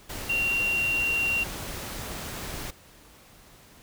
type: tone in noise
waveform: sine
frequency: 2756 Hz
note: F7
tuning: 24 cents flat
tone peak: -23 dBFS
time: 0.29-1.44 s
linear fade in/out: 10 ms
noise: pink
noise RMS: -36 dBFS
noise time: 0.09-2.71 s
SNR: +10 dB
effects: pink hiss -53 dBFS RMS until 3.82 s